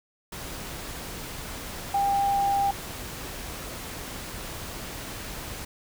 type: tone in noise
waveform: sine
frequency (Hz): 797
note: G5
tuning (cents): +28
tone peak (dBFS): -21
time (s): 1.94-2.71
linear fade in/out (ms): 5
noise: pink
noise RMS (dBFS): -37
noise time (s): 0.32-5.65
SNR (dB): +13
effects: none